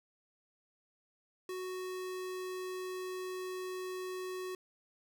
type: tone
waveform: square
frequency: 369.8 Hz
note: F#4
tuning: 1 cent flat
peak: -39 dBFS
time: 1.49-4.55 s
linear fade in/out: 2 ms
effects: none